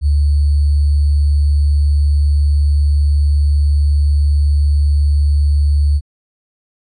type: tone with sample-and-hold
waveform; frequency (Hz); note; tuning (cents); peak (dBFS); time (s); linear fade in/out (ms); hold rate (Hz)
sine; 72.7; D2; -17; -9; 0.01-6.01; 50; 4410
effects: resampled to 24000 Hz